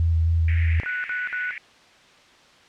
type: tone with vibrato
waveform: sine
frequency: 82.3 Hz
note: E2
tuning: 2 cents flat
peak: -17 dBFS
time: 0-0.8 s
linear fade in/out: 0 ms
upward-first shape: square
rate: 3.8 Hz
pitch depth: 16 cents each way
type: band-pass noise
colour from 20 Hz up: white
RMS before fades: -35 dBFS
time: 0.48-1.58 s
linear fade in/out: 2 ms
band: 1800 to 2300 Hz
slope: 48 dB/octave
type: click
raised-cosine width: 1 ms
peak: -23 dBFS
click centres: 0.834 s
type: tone bursts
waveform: sine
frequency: 1480 Hz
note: F#6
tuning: in tune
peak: -25 dBFS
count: 3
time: 0.86-1.508 s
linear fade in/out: 0 ms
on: 180 ms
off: 54 ms
effects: white hiss -52 dBFS RMS until 2.68 s + low-pass 4000 Hz 12 dB/octave